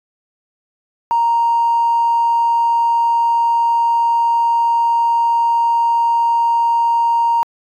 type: tone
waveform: triangle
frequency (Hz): 932.3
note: A#5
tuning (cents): 0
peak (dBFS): -8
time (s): 1.11-7.43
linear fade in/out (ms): 0
effects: tanh soft clip ceiling -9 dBFS